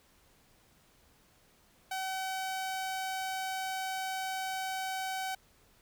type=tone; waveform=sawtooth; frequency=760 Hz; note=F#5; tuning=46 cents sharp; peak=-30 dBFS; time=1.91-5.35 s; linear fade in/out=5 ms; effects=pink hiss -65 dBFS RMS until 5.81 s